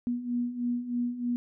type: beating tone pair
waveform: sine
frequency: 240 / 243.2 Hz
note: B3 / B3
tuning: -49 / -26 cents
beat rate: 3.2 Hz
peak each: -34 / -29 dBFS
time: 0.07-1.36 s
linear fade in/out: 0 ms
effects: none